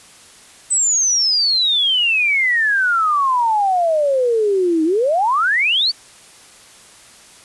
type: exponential two-way sweep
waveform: sine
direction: down then up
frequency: 8170 to 309.1 to 4691 Hz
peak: -13 dBFS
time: 0.7-5.92 s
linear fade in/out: 20 ms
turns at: 4.84 s
effects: white hiss -44 dBFS RMS until 7.44 s + resampled to 24000 Hz